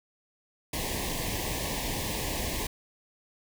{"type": "band-stop noise", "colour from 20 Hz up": "pink", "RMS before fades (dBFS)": -32, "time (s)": [0.73, 2.67], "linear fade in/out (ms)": 5, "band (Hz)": [1100, 1700], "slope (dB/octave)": 96, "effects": []}